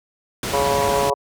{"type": "low-pass noise", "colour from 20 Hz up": "pink", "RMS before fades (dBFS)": -25, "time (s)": [0.43, 1.1], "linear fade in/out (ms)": 2, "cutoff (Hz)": 11000, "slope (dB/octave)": 12}
{"type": "harmonic tone", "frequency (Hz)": 139.9, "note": "C#3", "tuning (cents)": 16, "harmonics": [3, 4, 5, 6, 7, 8], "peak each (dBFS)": [-23, -22, -25, -31, -22, -33], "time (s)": [0.53, 1.14], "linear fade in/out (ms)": 10}
{"effects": ["high-pass 60 Hz 12 dB/octave"]}